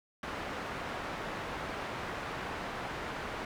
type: low-pass noise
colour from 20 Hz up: white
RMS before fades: -39 dBFS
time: 0.23-3.45 s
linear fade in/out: 2 ms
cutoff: 1500 Hz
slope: 12 dB/octave
effects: none